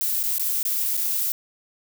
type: noise with dropouts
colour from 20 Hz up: violet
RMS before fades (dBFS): -24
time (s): 0.01-1.32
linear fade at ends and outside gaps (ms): 0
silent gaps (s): 0.229-0.237 / 0.382-0.396 / 0.629-0.652 / 0.969-0.975
effects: none